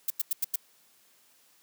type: noise bursts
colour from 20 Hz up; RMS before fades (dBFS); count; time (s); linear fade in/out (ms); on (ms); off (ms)
violet; -27; 5; 0.08-0.559; 5; 23; 91
effects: white hiss -63 dBFS RMS until 1.62 s + high-pass 150 Hz 12 dB/octave